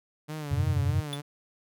sawtooth tone with vibrato, 148.8 Hz, D3, 23 cents sharp, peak -30 dBFS, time 0.28-1.22 s, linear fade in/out 20 ms, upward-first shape sine, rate 3.2 Hz, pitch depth 80 cents each way
sine chord, F suspended second, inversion none, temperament equal with one note detuned, 87.31 / 98 / 128.94 Hz, F2 / G2 / C3, 0 / 0 / -25 cents, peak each -28 dBFS, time 0.51-1.01 s, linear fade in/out 10 ms
square tone with exponential decay, 3474 Hz, A7, 23 cents flat, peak -29 dBFS, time 1.13-1.2 s, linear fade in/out 0 ms, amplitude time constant 15 ms
effects none

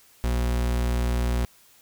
40% pulse tone, 60 Hz, B1, 49 cents flat, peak -21 dBFS, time 0.24-1.45 s, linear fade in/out 0 ms, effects white hiss -56 dBFS RMS until 1.81 s

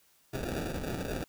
blue noise with sample-and-hold, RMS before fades -35 dBFS, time 0.33-1.24 s, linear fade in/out 2 ms, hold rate 1050 Hz, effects white hiss -66 dBFS RMS until 1.28 s

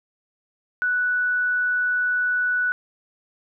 sine tone, 1480 Hz, F#6, in tune, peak -19 dBFS, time 0.82-2.72 s, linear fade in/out 0 ms, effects none

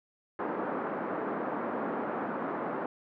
pink band-pass noise, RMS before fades -34 dBFS, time 0.39-2.86 s, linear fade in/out 2 ms, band 220 to 1400 Hz, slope 24 dB/octave, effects none

